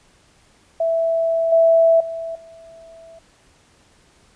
sine tone with level steps, 659.3 Hz, E5, in tune, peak -16 / -10 / -25 / -40 dBFS, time 0.8-3.19 s, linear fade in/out 5 ms, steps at 1.52 / 2 / 2.35 s, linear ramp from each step 5 ms, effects pink hiss -55 dBFS RMS until 4.35 s + resampled to 22050 Hz

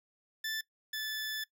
20% pulse tone pair in turn, 1760 / 1741.8 Hz, A6 / A6, 0 / -18 cents, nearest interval unison, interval 18 cents, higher first, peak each -29 / -30 dBFS, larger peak first, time 0.44-0.61 / 0.93-1.44 s, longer second, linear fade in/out 5 ms, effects noise-tail reverb RT60 0.1 s tail -19 dB re dry

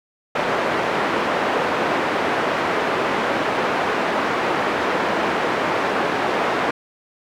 pink band-pass noise, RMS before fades -21 dBFS, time 0.35-6.71 s, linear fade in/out 5 ms, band 350 to 1800 Hz, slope 12 dB/octave, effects none

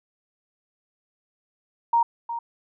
sine tone with echo, 934 Hz, A#5, 3 cents sharp, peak -16 dBFS, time 1.93-2.03 s, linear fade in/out 5 ms, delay 360 ms, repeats 1, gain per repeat -11 dB, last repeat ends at 2.39 s, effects none

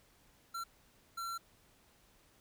square tone bursts at uneven times, 1359 Hz, F6, 48 cents flat, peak -39 dBFS, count 2, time 0.54-0.64 / 1.17-1.38 s, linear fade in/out 10 ms, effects pink hiss -67 dBFS RMS until 2.4 s

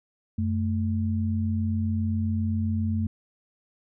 sine tone pair together, 92.5 / 220 Hz, F#2 / A3, 0 / 0 cents, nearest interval octave + minor third, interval 1500 cents, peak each -25 / -27 dBFS, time 0.38-3.07 s, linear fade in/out 5 ms, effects none

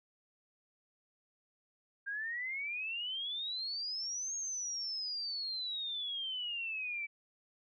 sine exponential two-way sweep, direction up then down, 1593 to 6560 to 2295 Hz, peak -36 dBFS, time 2.06-7.07 s, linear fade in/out 20 ms, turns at 4.35 s, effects none

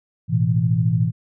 sine chord, A suspended second, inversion none, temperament equal, 110 / 123.47 / 164.81 Hz, A2 / B2 / E3, 0 / 0 / 0 cents, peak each -20 dBFS, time 0.28-1.12 s, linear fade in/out 50 ms, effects none

